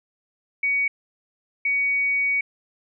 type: tone pair in turn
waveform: sine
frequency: 2250 / 2250 Hz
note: C#7 / C#7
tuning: +25 / +25 cents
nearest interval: unison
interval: 0 cents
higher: neither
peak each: -19 dBFS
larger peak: neither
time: 0.63-0.88 / 1.65-2.41 s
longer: second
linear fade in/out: 5 ms
effects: none